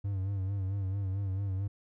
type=tone with vibrato; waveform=triangle; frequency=97.2 Hz; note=G2; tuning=14 cents flat; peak=-28 dBFS; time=0.04-1.68 s; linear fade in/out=10 ms; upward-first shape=sine; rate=4.5 Hz; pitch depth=63 cents each way; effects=none